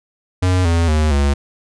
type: tone with pitch steps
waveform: square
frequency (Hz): 91.6 / 84 / 77.03 / 70.63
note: F#2 / E2 / D#2 / C#2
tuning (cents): -17 / +33 / -17 / +33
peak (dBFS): -13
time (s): 0.42-1.34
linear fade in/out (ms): 10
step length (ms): 230
effects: resampled to 22050 Hz